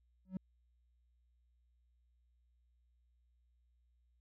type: tone with exponential growth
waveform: triangle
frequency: 187.4 Hz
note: F#3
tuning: 22 cents sharp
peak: -31 dBFS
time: 0.25-0.37 s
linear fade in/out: 2 ms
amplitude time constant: 24 ms
effects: tanh soft clip ceiling -27 dBFS + added 60 Hz sine -70 dBFS peak until 4.2 s